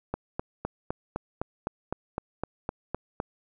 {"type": "click train", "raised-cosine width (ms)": 1, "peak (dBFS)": -15, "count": 13, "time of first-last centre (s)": [0.14, 3.201], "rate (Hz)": 3.92, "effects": []}